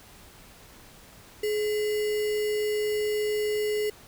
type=tone with sample-and-hold; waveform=sine; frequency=422.9 Hz; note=G#4; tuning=31 cents sharp; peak=-24 dBFS; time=1.43-3.9 s; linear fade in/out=5 ms; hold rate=2450 Hz; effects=pink hiss -51 dBFS RMS until 4.07 s